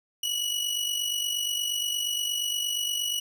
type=tone with amplitude modulation; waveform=sawtooth; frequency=2929 Hz; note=F#7; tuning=18 cents flat; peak=-21 dBFS; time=0.23-3.2 s; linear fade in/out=5 ms; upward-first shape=sine; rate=48.5 Hz; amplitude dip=55%; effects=none